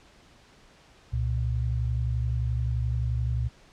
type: tone pair together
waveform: sine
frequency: 67 / 118.56 Hz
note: C2 / A#2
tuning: +42 / +30 cents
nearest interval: minor seventh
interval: 988 cents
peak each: -27 dBFS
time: 1.12-3.49 s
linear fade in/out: 20 ms
effects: pink hiss -56 dBFS RMS until 3.72 s + low-pass 6000 Hz 12 dB/octave